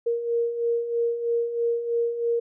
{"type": "beating tone pair", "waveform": "sine", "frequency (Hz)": [466.2, 469.3], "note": ["A#4", "A#4"], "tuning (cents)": [0, 12], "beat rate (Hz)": 3.1, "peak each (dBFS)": [-30, -23], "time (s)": [0.06, 2.4], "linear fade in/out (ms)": 10, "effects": []}